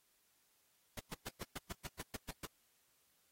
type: noise bursts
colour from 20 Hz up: pink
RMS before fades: -44 dBFS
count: 11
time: 0.97-2.456 s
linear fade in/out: 5 ms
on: 26 ms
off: 120 ms
effects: white hiss -75 dBFS RMS until 3.31 s + AAC 48 kbps